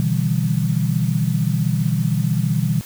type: chord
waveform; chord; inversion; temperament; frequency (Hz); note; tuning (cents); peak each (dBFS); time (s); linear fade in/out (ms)
sine; E minor seventh; second; equal with one note detuned; 123.47 / 149.31 / 164.81 / 196; B2 / D3 / E3 / G3; 0 / +29 / 0 / 0; -21 / -22 / -21 / -24; 0-2.81; 0
effects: white hiss -39 dBFS RMS until 2.85 s